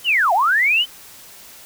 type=linear two-way sweep; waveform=sine; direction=down then up; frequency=3116 to 659.3 to 3116 Hz; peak=-13 dBFS; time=0.04-0.86 s; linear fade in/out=50 ms; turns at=0.33 s; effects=white hiss -42 dBFS RMS until 1.65 s